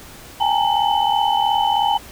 sine tone cluster, 797 / 840 / 916 / 3018 Hz, G5 / G#5 / A#5 / F#7, +28 / +19 / -31 / +34 cents, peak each -20 / -19 / -20 / -25 dBFS, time 0.4-1.98 s, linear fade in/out 10 ms, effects pink hiss -40 dBFS RMS until 2.11 s

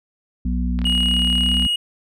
harmonic tone, 61 Hz, B1, 21 cents flat, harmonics 1 / 3 / 4, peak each -20 / -25 / -26 dBFS, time 0.45-1.67 s, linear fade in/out 5 ms
click train, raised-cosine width 0.3 ms, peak -19 dBFS, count 33, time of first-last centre 0.79-1.65 s, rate 37.2 Hz
triangle tone, 2884 Hz, F#7, 45 cents flat, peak -16 dBFS, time 0.85-1.76 s, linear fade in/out 5 ms
effects none

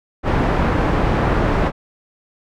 pink low-pass noise, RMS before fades -17 dBFS, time 0.23-1.72 s, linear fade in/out 50 ms, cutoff 1400 Hz, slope 12 dB/octave, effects none

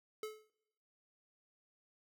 square tone with exponential decay, 431.3 Hz, A4, 35 cents flat, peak -38 dBFS, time 0.23-0.5 s, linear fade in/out 2 ms, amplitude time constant 58 ms, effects noise-tail reverb RT60 1.0 s tail -26 dB re dry

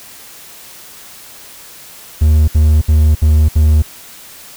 triangle tone bursts, 76.8 Hz, D#2, 22 cents flat, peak -4 dBFS, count 5, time 2.21-3.824 s, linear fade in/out 10 ms, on 270 ms, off 66 ms, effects white hiss -36 dBFS RMS until 4.56 s

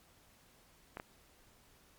clicks, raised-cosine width 0.5 ms, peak -27 dBFS, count 2, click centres 0.971 / 0.999 s, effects pink hiss -65 dBFS RMS until 1.98 s + MP3 96 kbps

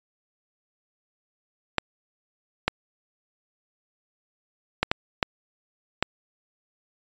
clicks, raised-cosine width 0.3 ms, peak -4 dBFS, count 6, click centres 1.783 / 2.68 / 4.83 / 4.915 / 5.228 / 6.026 s, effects resampled to 16000 Hz

